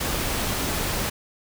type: noise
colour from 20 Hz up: pink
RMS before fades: -26 dBFS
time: 0-1.1 s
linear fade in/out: 10 ms
effects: none